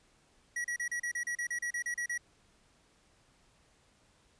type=tone bursts; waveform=square; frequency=1922 Hz; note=B6; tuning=48 cents flat; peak=-33 dBFS; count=14; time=0.56-2.178 s; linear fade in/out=5 ms; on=84 ms; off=34 ms; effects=pink hiss -67 dBFS RMS until 4.39 s + resampled to 22050 Hz